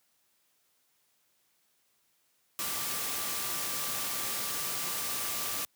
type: tone in noise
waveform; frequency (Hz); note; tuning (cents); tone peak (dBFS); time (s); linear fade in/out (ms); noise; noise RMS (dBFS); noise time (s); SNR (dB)
sine; 1174.7; D6; 0; -45; 2.59-5.65; 0; white; -34; 2.59-5.65; -14
effects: white hiss -72 dBFS RMS until 5.75 s + high-pass 80 Hz 12 dB/octave